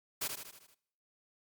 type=noise with echo; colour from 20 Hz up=white; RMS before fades=-35 dBFS; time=0.21-0.28 s; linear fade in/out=10 ms; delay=78 ms; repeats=6; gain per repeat=-5 dB; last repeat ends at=0.748 s; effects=noise-tail reverb RT60 0.7 s tail -21 dB re dry + Opus 48 kbps